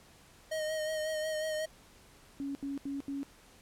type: tone with vibrato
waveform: square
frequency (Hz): 623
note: D#5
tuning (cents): +2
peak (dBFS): -33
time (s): 0.51-1.66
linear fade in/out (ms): 10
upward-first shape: sine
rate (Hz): 5.5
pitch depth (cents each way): 27
type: tone bursts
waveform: sine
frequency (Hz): 278.4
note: C#4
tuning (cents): +8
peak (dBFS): -34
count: 4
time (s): 2.4-3.231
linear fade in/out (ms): 0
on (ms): 150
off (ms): 77
effects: pink hiss -59 dBFS RMS until 3.61 s + low-pass 12000 Hz 12 dB/octave